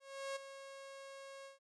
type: tone with ADSR envelope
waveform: sawtooth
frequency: 546 Hz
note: C#5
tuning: 26 cents flat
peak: -35 dBFS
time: 0-1.59 s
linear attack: 360 ms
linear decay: 13 ms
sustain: -11 dB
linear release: 140 ms
effects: resampled to 22050 Hz